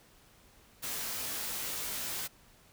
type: noise with comb filter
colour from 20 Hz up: white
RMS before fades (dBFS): -37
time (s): 0.82-2.28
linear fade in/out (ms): 20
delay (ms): 17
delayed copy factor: -0.85
effects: pink hiss -61 dBFS RMS until 2.72 s